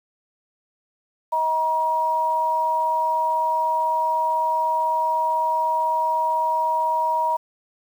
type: tone pair together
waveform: sine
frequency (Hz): 634 / 952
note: D#5 / A#5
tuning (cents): +32 / +36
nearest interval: perfect fifth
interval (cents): 704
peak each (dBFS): -27 / -19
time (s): 1.32-7.37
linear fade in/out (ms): 10
effects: 8-bit